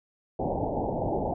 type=low-pass noise; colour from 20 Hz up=white; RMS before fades=-29 dBFS; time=0.39-1.34 s; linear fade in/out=5 ms; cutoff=870 Hz; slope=96 dB/octave; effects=none